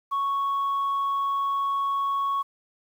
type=tone; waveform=sine; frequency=1108.7 Hz; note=C#6; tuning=in tune; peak=-21 dBFS; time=0.11-2.43 s; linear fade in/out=20 ms; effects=tanh soft clip ceiling -21 dBFS + 9-bit